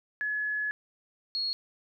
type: tone pair in turn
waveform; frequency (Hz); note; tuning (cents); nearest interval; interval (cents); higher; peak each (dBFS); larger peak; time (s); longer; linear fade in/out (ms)
sine; 1701 / 4312; G#6 / C#8; +41 / -49; octave + major third; 1610; second; -28; neither; 0.21-0.71 / 1.35-1.53; first; 0
effects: none